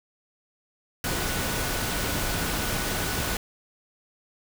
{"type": "tone in noise", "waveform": "sine", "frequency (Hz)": 1480, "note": "F#6", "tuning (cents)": 0, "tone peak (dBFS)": -38, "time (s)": [1.04, 3.37], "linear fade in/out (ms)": 2, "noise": "pink", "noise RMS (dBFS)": -28, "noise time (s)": [1.04, 3.37], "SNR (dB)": -13, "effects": []}